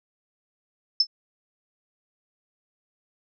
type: tone with exponential decay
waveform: sine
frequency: 5274 Hz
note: E8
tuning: in tune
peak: -12 dBFS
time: 1-1.07 s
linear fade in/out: 5 ms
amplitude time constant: 15 ms
effects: none